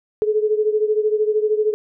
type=beating tone pair; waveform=sine; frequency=424.6 / 437.6 Hz; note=G#4 / A4; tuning=+38 / -9 cents; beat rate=13 Hz; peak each=-17 / -21 dBFS; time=0.22-1.74 s; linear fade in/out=0 ms; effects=none